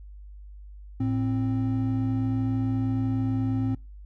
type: tone pair together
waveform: triangle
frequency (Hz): 110.77 / 263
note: A2 / C4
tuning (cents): +12 / +9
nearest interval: octave + minor third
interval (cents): 1497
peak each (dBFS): -24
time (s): 1-3.75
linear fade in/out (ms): 5
effects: noise-tail reverb RT60 0.3 s tail -26 dB re dry + added 50 Hz sine -41 dBFS peak until 4.05 s